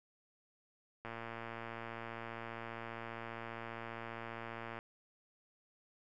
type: click train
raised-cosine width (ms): 0.5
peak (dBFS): -29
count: 431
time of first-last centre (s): 1.05-4.789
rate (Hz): 115
effects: none